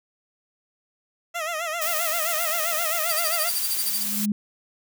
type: tone with vibrato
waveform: 15% pulse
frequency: 654 Hz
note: E5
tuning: 14 cents flat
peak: -20 dBFS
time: 1.34-3.5 s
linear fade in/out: 20 ms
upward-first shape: sine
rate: 7.6 Hz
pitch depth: 110 cents each way
type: noise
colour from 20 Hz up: blue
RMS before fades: -27 dBFS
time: 1.81-4.26 s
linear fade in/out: 10 ms
type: tone with tremolo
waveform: 10% pulse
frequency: 4699 Hz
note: D8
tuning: in tune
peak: -17 dBFS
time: 3.09-4.03 s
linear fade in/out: 5 ms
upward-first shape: sine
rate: 13 Hz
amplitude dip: 100%
type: tone with exponential growth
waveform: sine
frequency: 207.7 Hz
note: G#3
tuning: in tune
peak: -18 dBFS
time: 3.81-4.32 s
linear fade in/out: 2 ms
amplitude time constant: 110 ms
effects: none